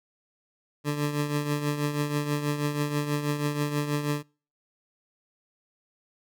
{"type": "tone with tremolo", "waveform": "20% pulse", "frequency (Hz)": 146.83, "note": "D3", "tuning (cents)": 0, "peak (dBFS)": -18, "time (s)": [0.84, 4.23], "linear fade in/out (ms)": 50, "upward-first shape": "triangle", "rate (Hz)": 6.2, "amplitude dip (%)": 65, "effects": ["noise-tail reverb RT60 0.4 s tail -26 dB re dry"]}